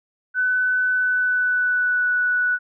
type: tone with pitch glide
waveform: sine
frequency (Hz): 1503 to 1478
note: F#6 to F#6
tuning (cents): +27 to -2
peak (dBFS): -17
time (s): 0.34-2.59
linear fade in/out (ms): 50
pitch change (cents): -29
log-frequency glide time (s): 0.97-2.1
effects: none